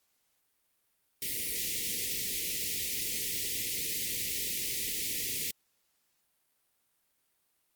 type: band-stop noise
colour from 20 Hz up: white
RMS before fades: -34 dBFS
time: 1.22-5.51 s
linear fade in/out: 2 ms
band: 510 to 1900 Hz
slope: 96 dB/octave
effects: white hiss -75 dBFS RMS until 7.75 s + Opus 48 kbps